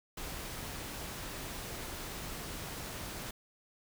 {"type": "noise", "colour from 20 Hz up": "pink", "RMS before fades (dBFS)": -42, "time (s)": [0.17, 3.31], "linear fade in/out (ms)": 5, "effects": []}